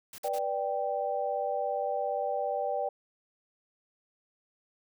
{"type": "noise bursts", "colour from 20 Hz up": "white", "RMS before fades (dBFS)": -45, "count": 3, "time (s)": [0.13, 0.386], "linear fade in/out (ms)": 2, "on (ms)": 52, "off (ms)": 50}
{"type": "chord", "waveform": "sine", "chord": "G major", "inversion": "first", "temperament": "equal with one note detuned", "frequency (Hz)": [489.9, 587.3, 784], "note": ["B4", "D5", "G5"], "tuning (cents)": [-14, 0, 0], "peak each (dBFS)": [-35, -32, -32], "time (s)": [0.24, 2.89], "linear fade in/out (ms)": 5}
{"effects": []}